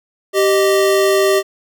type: tone pair together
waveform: square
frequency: 389.3 / 618 Hz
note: G4 / D#5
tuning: -12 / -12 cents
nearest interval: minor sixth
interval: 800 cents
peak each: -13 / -17 dBFS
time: 0.33-1.43 s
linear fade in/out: 50 ms
effects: none